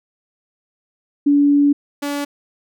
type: tone pair in turn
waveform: sine / sawtooth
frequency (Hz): 286.7 / 286.7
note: D4 / D4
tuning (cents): -42 / -42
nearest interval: unison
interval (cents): 0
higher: neither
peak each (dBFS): -10 / -17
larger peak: first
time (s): 1.26-1.73 / 2.02-2.25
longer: first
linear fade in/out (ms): 10
effects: none